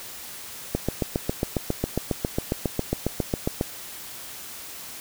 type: click train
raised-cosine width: 2 ms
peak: -9 dBFS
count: 22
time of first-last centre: 0.75-3.611 s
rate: 7.34 Hz
effects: white hiss -39 dBFS RMS until 5 s